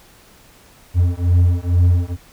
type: beating tone pair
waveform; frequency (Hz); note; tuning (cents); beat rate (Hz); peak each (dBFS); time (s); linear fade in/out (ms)
triangle; 87 / 89.2; F2 / F2; -6 / +37; 2.2; -13; 0.94-2.17; 50
effects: pink hiss -48 dBFS RMS until 2.32 s